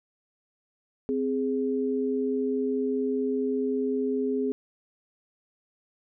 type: tone pair together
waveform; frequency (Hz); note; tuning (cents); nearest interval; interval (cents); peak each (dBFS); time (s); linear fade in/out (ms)
sine; 260.3 / 415.3; C4 / G#4; -9 / 0; minor sixth; 809; -27; 1.09-4.52; 0
effects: none